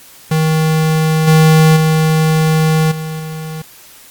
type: tone with level steps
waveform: square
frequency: 157.9 Hz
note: D#3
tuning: 26 cents sharp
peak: -11 / -6 / -10 / -21 / -23 dBFS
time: 0.31-3.62 s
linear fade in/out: 5 ms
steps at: 1.27 / 1.76 / 2.91 / 3.19 s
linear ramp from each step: 10 ms
effects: white hiss -40 dBFS RMS until 4.1 s + Opus 48 kbps